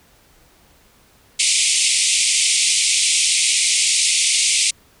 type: band-pass noise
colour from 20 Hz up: white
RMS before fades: -17 dBFS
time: 1.39-4.71 s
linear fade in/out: 10 ms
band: 2100 to 9600 Hz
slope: 96 dB/octave
effects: pink hiss -53 dBFS RMS until 5 s